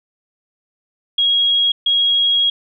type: tone bursts at uneven times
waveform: sine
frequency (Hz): 3296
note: G#7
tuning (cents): -14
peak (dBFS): -12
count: 2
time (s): 1.18-1.72 / 1.86-2.5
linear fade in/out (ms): 5
effects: none